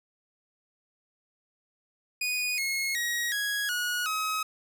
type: tone with pitch steps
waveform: sawtooth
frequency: 2474 / 2166 / 1896.7 / 1660.8 / 1454.2 / 1273.2 Hz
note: D#7 / C#7 / A#6 / G#6 / F#6 / D#6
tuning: -10 / -41 / +29 / 0 / -30 / +39 cents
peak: -24 dBFS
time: 2.21-4.43 s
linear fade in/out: 5 ms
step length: 370 ms
effects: none